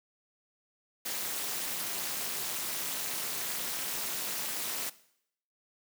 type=noise with amplitude modulation; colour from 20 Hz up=white; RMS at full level=-31 dBFS; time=1.05-4.9 s; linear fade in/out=10 ms; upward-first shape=sine; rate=284 Hz; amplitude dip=95%; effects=noise-tail reverb RT60 0.7 s tail -18 dB re dry + high-pass 150 Hz 12 dB/octave